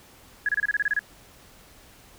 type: tone bursts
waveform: sine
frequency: 1674 Hz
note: G#6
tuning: 13 cents sharp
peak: -20 dBFS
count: 10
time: 0.46-0.992 s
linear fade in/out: 2 ms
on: 28 ms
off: 28 ms
effects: pink hiss -52 dBFS RMS until 2.18 s